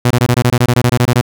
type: tone bursts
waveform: sawtooth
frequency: 122.4 Hz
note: B2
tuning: 15 cents flat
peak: -4 dBFS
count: 15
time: 0.05-1.212 s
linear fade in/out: 5 ms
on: 56 ms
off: 23 ms
effects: none